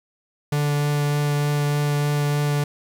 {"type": "tone with vibrato", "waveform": "45% pulse", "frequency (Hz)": 146.1, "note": "D3", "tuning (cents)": -9, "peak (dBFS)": -19, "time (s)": [0.52, 2.64], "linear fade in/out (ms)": 5, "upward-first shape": "triangle", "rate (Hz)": 3.3, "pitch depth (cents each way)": 9, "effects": ["9-bit"]}